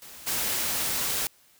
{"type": "noise with level steps", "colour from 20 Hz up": "white", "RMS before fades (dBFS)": [-45, -28], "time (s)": [0.02, 1.27], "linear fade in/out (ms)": 0, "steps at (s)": 0.26, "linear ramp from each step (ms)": 20, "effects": ["white hiss -60 dBFS RMS until 1.59 s"]}